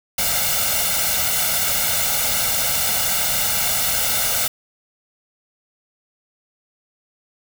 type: noise with comb filter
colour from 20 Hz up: white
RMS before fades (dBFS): -20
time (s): 0.18-4.48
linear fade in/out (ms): 5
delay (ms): 1.4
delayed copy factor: +0.9
effects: none